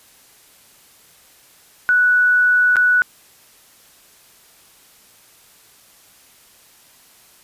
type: tone with dropouts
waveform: sine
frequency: 1477 Hz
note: F#6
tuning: 3 cents flat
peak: -11 dBFS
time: 1.89-3.02 s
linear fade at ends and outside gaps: 0 ms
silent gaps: 2.758-2.767 s
effects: white hiss -50 dBFS RMS until 7.43 s + resampled to 32000 Hz